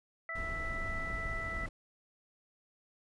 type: harmonic tone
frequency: 660 Hz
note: E5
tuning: 2 cents sharp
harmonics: 1 / 2 / 3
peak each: -47 / -43 / -38 dBFS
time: 0.29-1.66 s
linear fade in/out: 2 ms
type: noise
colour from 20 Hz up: brown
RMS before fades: -40 dBFS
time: 0.35-1.69 s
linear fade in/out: 5 ms
effects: resampled to 24000 Hz